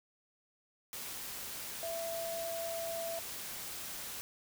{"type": "tone in noise", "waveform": "sine", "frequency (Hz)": 667, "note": "E5", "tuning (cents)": 20, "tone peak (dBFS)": -37, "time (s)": [1.83, 3.19], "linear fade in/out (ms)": 0, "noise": "white", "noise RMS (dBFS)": -43, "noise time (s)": [0.93, 4.21], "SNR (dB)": 3, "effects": []}